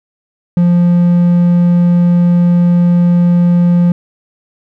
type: tone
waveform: triangle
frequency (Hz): 174.61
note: F3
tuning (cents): 0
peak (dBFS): -4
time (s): 0.57-3.92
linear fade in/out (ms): 2
effects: none